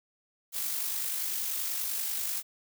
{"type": "noise with amplitude modulation", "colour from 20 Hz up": "blue", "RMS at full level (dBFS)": -31, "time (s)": [0.52, 2.43], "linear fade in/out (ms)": 50, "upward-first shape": "sine", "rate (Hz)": 50.3, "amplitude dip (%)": 35, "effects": []}